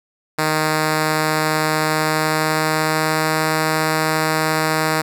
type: tone with pitch glide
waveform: 5% pulse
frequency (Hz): 155.56 to 157.19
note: D#3 to D#3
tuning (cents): 0 to +18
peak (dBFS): -5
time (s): 0.38-5.02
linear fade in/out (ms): 10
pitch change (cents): +18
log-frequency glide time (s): 1.84-3.46
effects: none